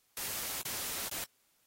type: noise with dropouts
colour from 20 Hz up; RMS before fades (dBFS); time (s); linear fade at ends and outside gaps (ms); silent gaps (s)
white; -38; 0.17-1.24; 1; 0.616-0.652 / 1.085-1.113
effects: white hiss -72 dBFS RMS until 1.66 s + AAC 48 kbps